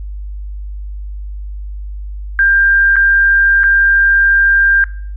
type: tone with dropouts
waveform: sine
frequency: 1593 Hz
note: G6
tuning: 27 cents sharp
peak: -7 dBFS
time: 2.39-4.84 s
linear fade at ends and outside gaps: 1 ms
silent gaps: 2.958-2.965 / 3.634-3.639 s
effects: noise-tail reverb RT60 0.5 s tail -20 dB re dry + added 50 Hz sine -22 dBFS peak until 5.16 s